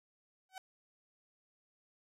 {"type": "tone with exponential growth", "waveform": "sawtooth", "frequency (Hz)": 756, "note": "F#5", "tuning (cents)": 37, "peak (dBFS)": -36, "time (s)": [0.49, 0.58], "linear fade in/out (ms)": 2, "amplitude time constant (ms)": 18, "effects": ["low-pass 12000 Hz 12 dB/octave"]}